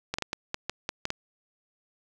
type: clicks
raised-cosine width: 0.2 ms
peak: -12 dBFS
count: 9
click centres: 0.14 / 0.185 / 0.223 / 0.331 / 0.544 / 0.696 / 0.891 / 1.054 / 1.104 s
effects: none